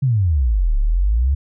sine exponential two-way sweep, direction down then up, 141.8 to 33.87 to 72.6 Hz, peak -13 dBFS, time 0.02-1.35 s, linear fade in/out 10 ms, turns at 0.77 s, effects none

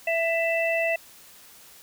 harmonic tone, 663 Hz, E5, 10 cents sharp, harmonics 1 / 3 / 4, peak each -24 / -29 / -27 dBFS, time 0.07-0.96 s, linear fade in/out 5 ms, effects white hiss -50 dBFS RMS until 1.82 s

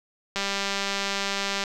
click train, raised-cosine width 0.2 ms, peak -10 dBFS, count 254, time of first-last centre 0.36-1.638 s, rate 198 Hz, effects none

